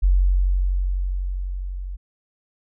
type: tone with level ramp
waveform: sine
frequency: 46.05 Hz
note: F#1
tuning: 7 cents flat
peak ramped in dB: -12 to -28 dBFS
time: 0.02-1.97 s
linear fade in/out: 20 ms
effects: none